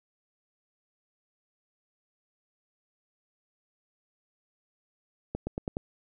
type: accelerating click train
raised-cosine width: 2 ms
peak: -18 dBFS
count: 5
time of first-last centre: 5.35-5.769 s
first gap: 120 ms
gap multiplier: 0.91
effects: none